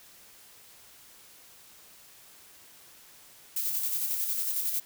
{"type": "noise with tremolo", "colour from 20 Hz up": "violet", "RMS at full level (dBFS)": -29, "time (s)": [3.56, 4.8], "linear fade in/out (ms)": 5, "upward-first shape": "square", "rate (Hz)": 11, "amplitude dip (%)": 35, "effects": ["white hiss -54 dBFS RMS until 4.85 s"]}